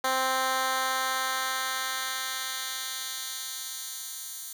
10% pulse tone with high-pass filter sweep, 261.6 Hz, C4, in tune, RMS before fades -31 dBFS, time 0.04-4.53 s, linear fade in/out 5 ms, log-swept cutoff 560 to 7800 Hz, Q 0.74, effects none

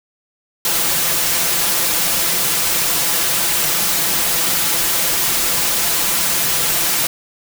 white noise with comb filter, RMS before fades -17 dBFS, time 0.65-7.07 s, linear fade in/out 2 ms, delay 5.9 ms, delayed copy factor +0.55, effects none

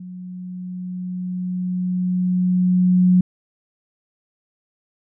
sine tone with level ramp, 181.7 Hz, F#3, 31 cents flat, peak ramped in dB -32 to -10 dBFS, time 0-3.21 s, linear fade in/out 5 ms, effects none

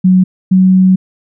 sine tone pair in turn, 185 / 186.83 Hz, F#3 / F#3, 0 / +17 cents, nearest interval unison, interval 17 cents, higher second, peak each -4 dBFS, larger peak neither, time 0.04-0.24 / 0.51-0.96 s, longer second, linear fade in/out 10 ms, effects none

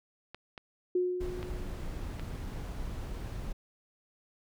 clicks, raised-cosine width 0.3 ms, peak -27 dBFS, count 4, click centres 0.346 / 0.578 / 1.429 / 2.196 s
sine tone with exponential decay, 361.6 Hz, F#4, 40 cents flat, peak -24 dBFS, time 0.95-2.06 s, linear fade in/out 5 ms, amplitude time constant 240 ms
brown noise, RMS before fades -38 dBFS, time 1.2-3.53 s, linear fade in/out 10 ms
effects none

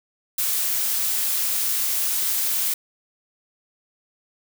blue noise, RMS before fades -23 dBFS, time 0.38-2.74 s, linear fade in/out 5 ms, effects none

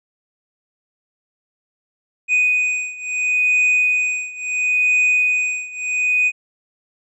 triangle beating tone pair, 2489 / 2489.73 Hz, D#7 / D#7, 0 / 0 cents, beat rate 0.73 Hz, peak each -16 / -18 dBFS, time 2.28-6.32 s, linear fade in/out 50 ms, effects resampled to 24000 Hz

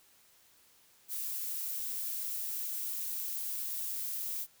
violet noise, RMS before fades -37 dBFS, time 1.08-4.47 s, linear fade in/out 50 ms, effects white hiss -64 dBFS RMS until 4.6 s

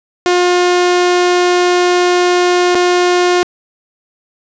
sawtooth tone with dropouts, 356.6 Hz, F4, 36 cents sharp, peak -5 dBFS, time 0.26-3.43 s, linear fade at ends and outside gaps 0 ms, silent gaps 2.748-2.753 s, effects resampled to 16000 Hz + 7-bit

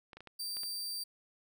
clicks, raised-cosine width 0.3 ms, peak -33 dBFS, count 6, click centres 0.132 / 0.17 / 0.206 / 0.273 / 0.569 / 0.634 s
sawtooth tone, 4676 Hz, D8, 8 cents flat, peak -34 dBFS, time 0.39-1.04 s, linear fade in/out 10 ms
effects none

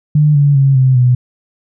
sine tone with pitch steps, 150 / 143.23 / 136.76 / 130.58 / 124.69 Hz, D3 / D3 / C#3 / C3 / B2, +37 / -43 / -23 / -3 / +17 cents, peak -6 dBFS, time 0.15-1.15 s, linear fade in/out 5 ms, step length 200 ms, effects none

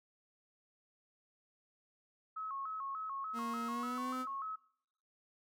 sine tone with vibrato, 1186 Hz, D6, 17 cents sharp, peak -39 dBFS, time 2.36-4.56 s, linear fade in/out 10 ms, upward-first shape square, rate 3.4 Hz, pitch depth 140 cents each way
40% pulse tone with pitch glide, 233.1 to 255.7 Hz, A#3 to C4, 0 to -40 cents, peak -39 dBFS, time 3.33-4.26 s, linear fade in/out 50 ms, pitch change +160 cents, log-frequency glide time 3.65-4.11 s
effects noise-tail reverb RT60 0.7 s tail -19 dB re dry

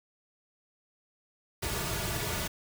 pink noise with comb filter, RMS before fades -33 dBFS, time 1.62-2.48 s, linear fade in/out 10 ms, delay 3.8 ms, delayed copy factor -0.75, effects none

